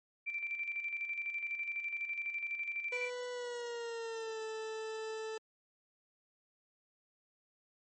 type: tone with tremolo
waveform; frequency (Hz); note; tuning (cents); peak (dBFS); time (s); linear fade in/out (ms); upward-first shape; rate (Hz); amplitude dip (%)
sine; 2349; D7; 0; -34; 0.26-3.1; 20; square; 12; 50
type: tone with pitch glide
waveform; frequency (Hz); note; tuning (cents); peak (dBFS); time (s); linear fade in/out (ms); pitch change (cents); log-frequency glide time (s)
40% pulse; 493.9 to 440; B4 to A4; 0 to 0; -38; 2.92-5.38; 5; -200; 3.31-4.41
effects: MP3 32 kbps